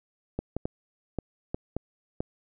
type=clicks; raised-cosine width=2 ms; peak=-16 dBFS; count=7; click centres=0.39 / 0.566 / 0.655 / 1.187 / 1.545 / 1.766 / 2.205 s; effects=none